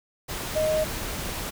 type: tone in noise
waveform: sine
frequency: 622.3 Hz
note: D#5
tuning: in tune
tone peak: -21 dBFS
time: 0.55-0.85 s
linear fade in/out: 20 ms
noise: pink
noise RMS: -32 dBFS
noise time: 0.28-1.51 s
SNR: +8 dB
effects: none